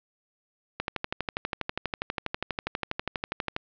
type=click train; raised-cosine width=0.3 ms; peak=-12 dBFS; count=35; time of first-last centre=0.8-3.564 s; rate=12.3 Hz; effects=low-pass 4000 Hz 12 dB/octave